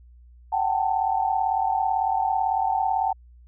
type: tone cluster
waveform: sine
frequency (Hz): 748 / 786 / 890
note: F#5 / G5 / A5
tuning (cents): +19 / +4 / +20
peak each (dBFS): -25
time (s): 0.52-3.13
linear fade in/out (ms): 10
effects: added 60 Hz sine -47 dBFS peak until 3.47 s

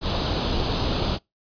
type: noise with comb filter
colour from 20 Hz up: pink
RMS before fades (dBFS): -24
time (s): 0.01-1.19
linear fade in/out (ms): 50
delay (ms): 0.25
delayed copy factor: +0.65
effects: noise-tail reverb RT60 0.2 s tail -25 dB re dry + resampled to 11025 Hz

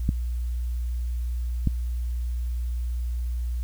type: clicks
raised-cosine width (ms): 5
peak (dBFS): -10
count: 2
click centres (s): 0.091 / 1.673
effects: added 60 Hz sine -25 dBFS peak until 3.63 s + white hiss -55 dBFS RMS until 3.63 s

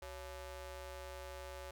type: ring-modulated tone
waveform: sawtooth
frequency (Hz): 311.1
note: D#4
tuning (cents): 0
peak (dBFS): -39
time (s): 0.02-1.71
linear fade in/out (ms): 5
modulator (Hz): 246
effects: none

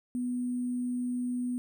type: tone with sample-and-hold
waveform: sine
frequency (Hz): 246.9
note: B3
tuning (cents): 0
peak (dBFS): -29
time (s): 0.15-1.58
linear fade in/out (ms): 0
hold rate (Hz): 8820
effects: none

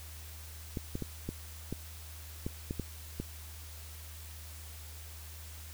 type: clicks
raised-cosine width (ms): 3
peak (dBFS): -22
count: 9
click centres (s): 0.772 / 0.954 / 1.023 / 1.29 / 1.726 / 2.465 / 2.709 / 2.797 / 3.2
effects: added 78 Hz sine -46 dBFS peak until 5.73 s + white hiss -51 dBFS RMS until 5.73 s

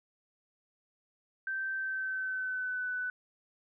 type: tone with pitch glide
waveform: sine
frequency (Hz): 1556 to 1496.1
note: G6 to F#6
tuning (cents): -13 to +19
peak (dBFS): -32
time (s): 1.47-3.1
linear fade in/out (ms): 2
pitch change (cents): -68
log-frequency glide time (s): 1.75-2.87
effects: none

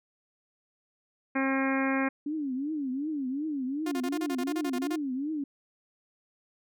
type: harmonic tone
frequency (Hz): 268.6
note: C4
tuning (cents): +46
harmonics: 1 / 2 / 3 / 4 / 5 / 6 / 7 / 8 / 9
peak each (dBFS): -27 / -34 / -37 / -36 / -40 / -35 / -38 / -37 / -40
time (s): 1.35-2.09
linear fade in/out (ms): 10
type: tone with vibrato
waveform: sine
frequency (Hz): 282.6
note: C#4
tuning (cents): +34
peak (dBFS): -29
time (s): 2.26-5.44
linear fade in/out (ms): 5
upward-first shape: triangle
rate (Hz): 2.7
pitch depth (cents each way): 220
type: tone bursts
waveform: sawtooth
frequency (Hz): 353.4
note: F4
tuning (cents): +21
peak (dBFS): -28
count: 13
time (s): 3.86-4.96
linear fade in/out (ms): 5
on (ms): 56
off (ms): 31
effects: none

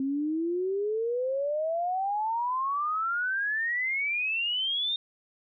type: exponential sweep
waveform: sine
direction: up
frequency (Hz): 264.2 to 3692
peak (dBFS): -26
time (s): 0-4.96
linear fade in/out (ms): 2
effects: none

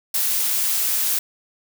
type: noise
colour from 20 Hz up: blue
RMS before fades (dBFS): -21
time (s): 0.14-1.19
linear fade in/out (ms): 5
effects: none

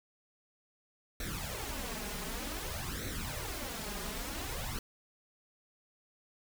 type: noise with flanger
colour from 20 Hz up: pink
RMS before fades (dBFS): -39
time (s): 1.2-4.79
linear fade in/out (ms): 2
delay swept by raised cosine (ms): 0.5 to 4.9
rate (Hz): 0.54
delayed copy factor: +0.75
effects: none

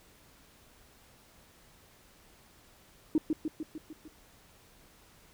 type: tone with echo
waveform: sine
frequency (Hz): 311.1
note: D#4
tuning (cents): 0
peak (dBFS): -21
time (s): 3.15-3.18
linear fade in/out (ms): 2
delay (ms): 150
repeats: 6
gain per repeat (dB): -4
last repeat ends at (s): 4.08
effects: tanh soft clip ceiling -17 dBFS + pink hiss -60 dBFS RMS until 5.33 s

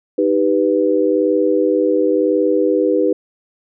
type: chord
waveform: sine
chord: Eb augmented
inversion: none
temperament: equal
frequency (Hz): 311.1 / 392 / 493.9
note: Eb4 / G4 / B4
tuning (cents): 0 / 0 / 0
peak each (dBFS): -17 / -17 / -16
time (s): 0.18-3.13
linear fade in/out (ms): 5
effects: none

